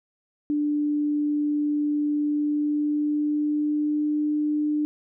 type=tone with pitch glide; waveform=sine; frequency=295.4 to 299.5 Hz; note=D4 to D4; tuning=+10 to +34 cents; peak=-21 dBFS; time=0.5-4.85 s; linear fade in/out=0 ms; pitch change=+24 cents; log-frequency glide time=2.17-4.18 s; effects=none

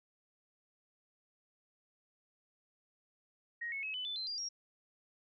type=tone with pitch steps; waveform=sine; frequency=1880 / 2197 / 2568 / 3002 / 3508 / 4100 / 4792 / 5601 Hz; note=A#6 / C#7 / E7 / F#7 / A7 / C8 / D8 / F8; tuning=+14 / -16 / -46 / +24 / -6 / -36 / +34 / +4 cents; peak=-37 dBFS; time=3.61-4.49 s; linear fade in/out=10 ms; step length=110 ms; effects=none

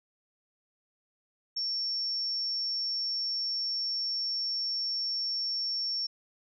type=tone; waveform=sine; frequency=5460 Hz; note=F8; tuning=40 cents flat; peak=-29 dBFS; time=1.56-6.07 s; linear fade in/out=10 ms; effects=none

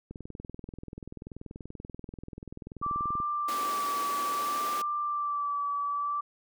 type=click train; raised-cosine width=3 ms; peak=-28 dBFS; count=65; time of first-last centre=0.11-3.202 s; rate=20.7 Hz
type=tone with vibrato; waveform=sine; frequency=1166 Hz; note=D6; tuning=13 cents flat; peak=-28 dBFS; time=2.82-6.21 s; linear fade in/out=10 ms; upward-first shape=sine; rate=0.6 Hz; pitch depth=27 cents each way
type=high-pass noise; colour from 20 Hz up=pink; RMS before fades=-39 dBFS; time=3.48-4.82 s; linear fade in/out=5 ms; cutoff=250 Hz; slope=24 dB/octave
effects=none

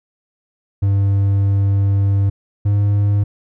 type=tone pair in turn; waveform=triangle; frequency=99.1 / 101.83 Hz; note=G2 / G#2; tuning=+19 / -34 cents; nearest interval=unison; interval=47 cents; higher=second; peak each=-10 dBFS; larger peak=neither; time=0.82-2.3 / 2.65-3.24 s; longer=first; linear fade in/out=10 ms; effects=none

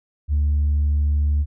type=tone; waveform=sine; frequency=73.42 Hz; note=D2; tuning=in tune; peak=-14 dBFS; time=0.28-1.46 s; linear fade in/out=50 ms; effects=tanh soft clip ceiling -14 dBFS

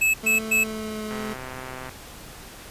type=tone bursts; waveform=square; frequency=2600 Hz; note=E7; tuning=24 cents flat; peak=-18 dBFS; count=3; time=0.01-0.64 s; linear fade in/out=10 ms; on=130 ms; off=120 ms
type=tone with pitch glide; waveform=25% pulse; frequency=220 to 215 Hz; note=A3 to A3; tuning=0 to -40 cents; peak=-26 dBFS; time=0.23-1.34 s; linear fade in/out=10 ms; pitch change=-40 cents; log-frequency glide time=0.56-1.03 s
type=click train; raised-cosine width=0.5 ms; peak=-21 dBFS; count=102; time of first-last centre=1.11-1.893 s; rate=129 Hz
effects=pink hiss -42 dBFS RMS until 2.7 s + resampled to 32000 Hz

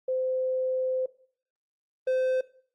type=tone pair in turn; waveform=sine / triangle; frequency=516 / 516 Hz; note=C5 / C5; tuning=-24 / -24 cents; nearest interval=unison; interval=0 cents; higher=neither; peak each=-25 / -21 dBFS; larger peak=second; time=0.08-1.06 / 2.07-2.41 s; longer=first; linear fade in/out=5 ms; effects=noise-tail reverb RT60 0.5 s tail -18 dB re dry + Opus 32 kbps

